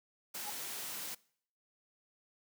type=noise; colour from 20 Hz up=white; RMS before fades=-42 dBFS; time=0.34-1.15 s; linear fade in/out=10 ms
type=tone with exponential growth; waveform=sine; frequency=830.6 Hz; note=G#5; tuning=in tune; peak=-38 dBFS; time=0.38-0.5 s; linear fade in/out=5 ms; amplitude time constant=25 ms
effects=noise-tail reverb RT60 0.6 s tail -23 dB re dry + high-pass 150 Hz 12 dB/octave